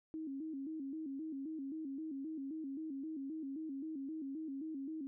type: tone with vibrato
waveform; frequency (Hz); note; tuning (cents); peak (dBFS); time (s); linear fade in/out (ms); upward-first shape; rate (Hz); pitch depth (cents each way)
sine; 293.7; D4; 0; -40; 0.14-5.07; 0; square; 3.8; 130
effects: none